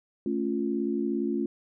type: chord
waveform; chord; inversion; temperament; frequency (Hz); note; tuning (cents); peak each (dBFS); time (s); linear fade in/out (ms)
sine; A augmented; none; equal; 220 / 277.2 / 349.2; A3 / C#4 / E#4; 0 / 0 / 0; -30; 0.26-1.46; 2
effects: none